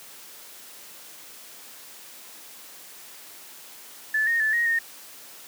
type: tone with pitch steps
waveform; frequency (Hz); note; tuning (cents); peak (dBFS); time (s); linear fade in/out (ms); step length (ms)
sine; 1741 / 1850 / 1746 / 1878 / 1840; A6 / A#6 / A6 / A#6 / A#6; -19 / -14 / -14 / +12 / -23; -20; 4.14-4.79; 5; 130
effects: white hiss -45 dBFS RMS until 5.47 s + high-pass 200 Hz 12 dB/octave